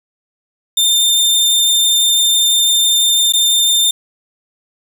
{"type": "tone with dropouts", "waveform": "sawtooth", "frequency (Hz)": 3606, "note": "A7", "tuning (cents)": 42, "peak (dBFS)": -7, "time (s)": [0.77, 3.91], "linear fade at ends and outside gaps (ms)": 5, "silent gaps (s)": [3.324, 3.335], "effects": ["8-bit"]}